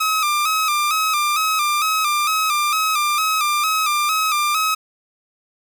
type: tone with vibrato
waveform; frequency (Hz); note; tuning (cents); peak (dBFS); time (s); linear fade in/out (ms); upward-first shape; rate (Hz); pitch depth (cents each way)
sawtooth; 1234; D#6; -15; -13; 0-4.75; 10; square; 2.2; 60
effects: none